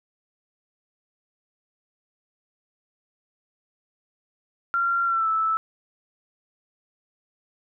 sine tone with pitch glide, 1378 to 1313.5 Hz, F6 to E6, -24 to -7 cents, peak -20 dBFS, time 4.74-5.57 s, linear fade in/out 0 ms, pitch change -83 cents, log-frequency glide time 5.05-5.28 s, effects none

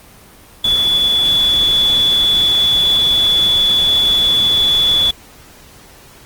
sine tone in noise, 3436 Hz, A7, 42 cents flat, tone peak -10 dBFS, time 0.64-5.11 s, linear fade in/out 5 ms, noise pink, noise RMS -27 dBFS, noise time 0.64-5.11 s, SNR +14 dB, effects pink hiss -42 dBFS RMS until 6.25 s + Opus 24 kbps

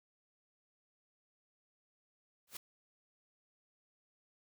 white noise with exponential growth, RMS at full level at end -39 dBFS, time 2.47-2.57 s, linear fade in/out 5 ms, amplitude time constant 21 ms, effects none

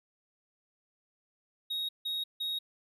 triangle tone bursts, 3767 Hz, A#7, 17 cents sharp, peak -30 dBFS, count 3, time 1.7-2.59 s, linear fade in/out 10 ms, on 190 ms, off 160 ms, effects none

